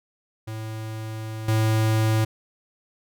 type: tone with level steps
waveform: square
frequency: 110 Hz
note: A2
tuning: in tune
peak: -31 / -19 dBFS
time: 0.47-2.25 s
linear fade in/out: 10 ms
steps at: 1.48 s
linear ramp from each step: 5 ms
effects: none